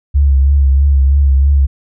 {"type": "tone with vibrato", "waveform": "sine", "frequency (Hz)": 69.1, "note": "C#2", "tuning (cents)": -5, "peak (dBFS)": -6, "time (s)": [0.14, 1.67], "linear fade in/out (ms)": 20, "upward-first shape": "triangle", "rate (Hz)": 3.1, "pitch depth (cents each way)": 59, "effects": []}